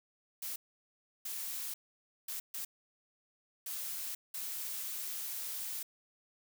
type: noise bursts at uneven times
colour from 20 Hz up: blue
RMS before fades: -40 dBFS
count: 6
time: 0.42-0.56 / 1.25-1.74 / 2.28-2.4 / 2.54-2.65 / 3.66-4.15 / 4.34-5.83 s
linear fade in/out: 5 ms
effects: none